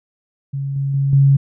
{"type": "tone with level steps", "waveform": "sine", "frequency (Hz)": 138.2, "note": "C#3", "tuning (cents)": -5, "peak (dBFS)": [-20, -17, -14, -8], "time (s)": [0.53, 1.37], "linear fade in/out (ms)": 10, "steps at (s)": [0.76, 0.94, 1.13], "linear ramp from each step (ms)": 2, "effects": []}